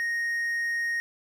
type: tone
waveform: triangle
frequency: 1864.7 Hz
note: A#6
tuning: in tune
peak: -24 dBFS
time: 0-1 s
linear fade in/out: 0 ms
effects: none